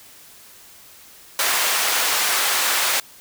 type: high-pass noise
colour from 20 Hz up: pink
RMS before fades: -20 dBFS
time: 1.39-3 s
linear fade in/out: 2 ms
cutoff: 960 Hz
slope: 12 dB/octave
effects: white hiss -46 dBFS RMS until 3.2 s